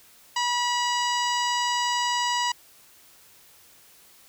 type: harmonic tone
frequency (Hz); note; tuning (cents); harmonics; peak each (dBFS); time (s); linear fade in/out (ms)
971; B5; -30; 1 / 2 / 3 / 4 / 5 / 6 / 7 / 8; -25 / -31 / -30 / -37 / -33 / -39 / -39 / -37; 0.36-2.52; 5
effects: white hiss -54 dBFS RMS until 4.28 s